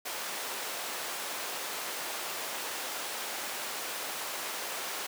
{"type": "high-pass noise", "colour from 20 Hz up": "pink", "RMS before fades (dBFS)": -37, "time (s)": [0.05, 5.07], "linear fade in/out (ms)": 10, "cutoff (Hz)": 570, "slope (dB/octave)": 12, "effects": []}